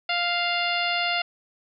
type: harmonic tone with a mistuned harmonic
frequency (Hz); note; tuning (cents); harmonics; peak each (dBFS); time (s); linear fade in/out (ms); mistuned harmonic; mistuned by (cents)
698.5; F5; 0; 1 / 2 / 3 / 4 / 5 / 6 / 7; -28 / -30 / -29 / -28 / -33 / -34 / -37; 0.09-1.22; 5; 6; +28
effects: none